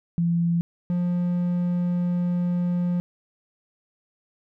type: tone pair in turn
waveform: sine / triangle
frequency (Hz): 170 / 176.37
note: F3 / F3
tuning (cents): -46 / +17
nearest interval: minor second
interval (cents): 63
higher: second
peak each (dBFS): -19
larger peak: neither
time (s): 0.18-0.61 / 0.9-3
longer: second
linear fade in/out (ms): 0
effects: none